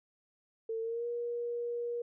sine tone with pitch glide, 450 to 475.9 Hz, A4 to A#4, +39 to +36 cents, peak -33 dBFS, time 0.69-2.02 s, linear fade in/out 5 ms, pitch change +97 cents, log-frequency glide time 0.81-1.06 s, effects none

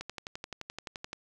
click train, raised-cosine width 0.2 ms, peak -21 dBFS, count 14, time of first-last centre 0.01-1.131 s, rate 11.6 Hz, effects none

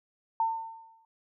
sine tone with exponential decay, 902 Hz, A5, 43 cents sharp, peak -22 dBFS, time 0.4-1.05 s, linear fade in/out 2 ms, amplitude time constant 140 ms, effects none

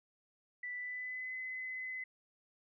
sine tone with pitch glide, 1975.5 to 2029 Hz, B6 to B6, 0 to +46 cents, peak -39 dBFS, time 0.63-2.04 s, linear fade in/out 5 ms, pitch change +46 cents, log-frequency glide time 0.74-1.32 s, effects none

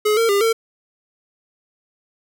square tone with pitch steps, 423.6 / 457.2 / 401.5 / 452.7 Hz, G#4 / A#4 / G4 / A4, +34 / -34 / +41 / +49 cents, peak -15 dBFS, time 0.05-0.53 s, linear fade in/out 10 ms, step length 120 ms, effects none

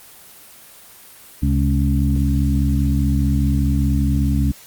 harmonic tone with a mistuned harmonic, 70 Hz, C#2, 18 cents sharp, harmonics 1 / 2 / 3 / 4, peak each -17 / -20 / -22 / -23 dBFS, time 1.42-4.52 s, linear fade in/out 10 ms, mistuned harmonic 2, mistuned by -64 cents, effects white hiss -43 dBFS RMS until 4.66 s + Opus 24 kbps

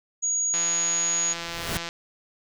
sine tone, 6720 Hz, G#8, 19 cents sharp, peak -22 dBFS, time 0.22-1.34 s, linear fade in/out 20 ms
click train, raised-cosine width 0.2 ms, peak -15 dBFS, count 229, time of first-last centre 0.54-1.889 s, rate 169 Hz
pink noise with exponential growth, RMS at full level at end -26 dBFS, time 1.26-1.77 s, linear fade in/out 0 ms, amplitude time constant 110 ms
effects none

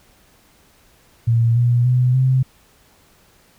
sine tone with pitch steps, 115.9 / 120.54 / 125.37 / 130.39 Hz, A#2 / B2 / B2 / C3, -10 / -42 / +26 / -6 cents, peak -12 dBFS, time 1.27-2.43 s, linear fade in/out 10 ms, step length 290 ms, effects pink hiss -54 dBFS RMS until 3.58 s

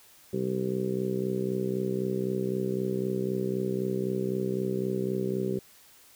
harmonic tone, 63.9 Hz, C2, 40 cents flat, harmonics 2 / 3 / 4 / 5 / 6 / 7 / 8, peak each -36 / -32 / -39 / -39 / -30 / -38 / -41 dBFS, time 0.33-5.59 s, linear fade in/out 5 ms, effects white hiss -56 dBFS RMS until 6.15 s

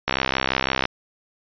click train, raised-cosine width 0.3 ms, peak -3 dBFS, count 52, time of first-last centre 0.08-0.854 s, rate 65.9 Hz, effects resampled to 11025 Hz

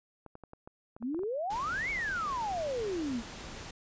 clicks, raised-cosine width 1 ms, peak -33 dBFS, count 11, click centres 0.263 / 0.354 / 0.437 / 0.534 / 0.675 / 0.965 / 1.026 / 1.146 / 1.192 / 1.234 / 1.989 s
sine exponential two-way sweep, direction up then down, 216.4 to 2282 to 216.4 Hz, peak -31 dBFS, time 1-3.23 s, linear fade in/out 50 ms, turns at 1.9 s
pink noise, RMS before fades -44 dBFS, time 1.5-3.71 s, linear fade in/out 5 ms
effects resampled to 16000 Hz

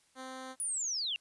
10% pulse tone, 260.3 Hz, C4, 9 cents flat, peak -34 dBFS, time 0.15-0.56 s, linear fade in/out 50 ms
sine linear sweep, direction down, 9956 to 2688 Hz, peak -32 dBFS, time 0.6-1.16 s, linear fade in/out 0 ms
effects white hiss -69 dBFS RMS until 1.2 s + resampled to 24000 Hz

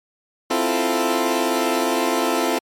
20% pulse chord, F major seventh, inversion second, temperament equal, 261.6 / 329.6 / 349.2 / 440 Hz, C4 / E4 / F4 / A4, 0 / 0 / 0 / 0 cents, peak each -19 dBFS, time 0.5-2.59 s, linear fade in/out 10 ms, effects MP3 64 kbps

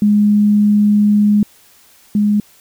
sine tone pair in turn, 207.7 / 207.7 Hz, G#3 / G#3, 0 / 0 cents, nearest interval unison, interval 0 cents, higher neither, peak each -8 / -10 dBFS, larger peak first, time 0.02-1.43 / 2.15-2.4 s, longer first, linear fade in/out 2 ms, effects white hiss -48 dBFS RMS until 2.6 s

